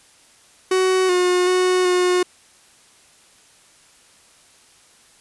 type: tone with pitch steps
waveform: 45% pulse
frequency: 373.8 / 360.5 / 366.6 / 361.1 Hz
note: F#4 / F#4 / F#4 / F#4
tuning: +18 / -45 / -16 / -42 cents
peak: -15 dBFS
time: 0.71-2.23 s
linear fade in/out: 5 ms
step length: 380 ms
effects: white hiss -52 dBFS RMS until 5.2 s + resampled to 24000 Hz